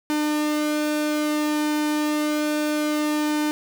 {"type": "tone with flanger", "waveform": "sawtooth", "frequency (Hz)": 301.1, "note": "D4", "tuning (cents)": 43, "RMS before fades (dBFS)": -23, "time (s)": [0.1, 3.51], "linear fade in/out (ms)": 0, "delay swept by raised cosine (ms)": [1.8, 2.33], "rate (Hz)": 0.6, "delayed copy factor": -0.5, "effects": []}